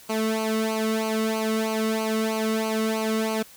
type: tone with flanger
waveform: sawtooth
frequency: 220 Hz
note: A3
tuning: in tune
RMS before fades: -25 dBFS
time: 0.09-3.43 s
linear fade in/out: 10 ms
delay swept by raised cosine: 0.56 to 1.23 ms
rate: 3.1 Hz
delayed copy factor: -0.85
effects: white hiss -49 dBFS RMS until 3.56 s